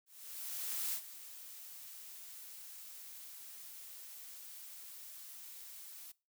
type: noise with ADSR envelope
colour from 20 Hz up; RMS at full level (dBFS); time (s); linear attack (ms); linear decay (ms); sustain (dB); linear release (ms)
blue; -37; 0.06-6.12; 870; 78; -14; 7
effects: noise-tail reverb RT60 0.3 s tail -22 dB re dry